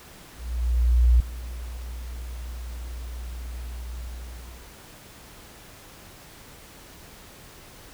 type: tone with ADSR envelope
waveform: sine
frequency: 59.9 Hz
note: A#1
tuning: 48 cents sharp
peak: -12 dBFS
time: 0.36-4.8 s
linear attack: 840 ms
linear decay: 4 ms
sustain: -20 dB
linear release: 760 ms
effects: tanh soft clip ceiling -8 dBFS + pink hiss -47 dBFS RMS until 7.93 s